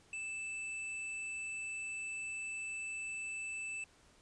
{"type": "tone", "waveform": "square", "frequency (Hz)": 2637, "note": "E7", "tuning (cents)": 0, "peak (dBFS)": -40, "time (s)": [0.13, 3.84], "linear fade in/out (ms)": 2, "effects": ["pink hiss -65 dBFS RMS until 4.21 s", "resampled to 22050 Hz"]}